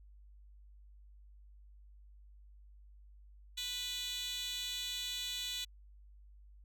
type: tone with high-pass filter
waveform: 10% pulse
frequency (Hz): 493.9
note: B4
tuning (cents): 0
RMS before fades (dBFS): -40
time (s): 3.57-5.65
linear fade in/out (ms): 10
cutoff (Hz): 3800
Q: 4.9
effects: added 50 Hz sine -55 dBFS peak until 6.64 s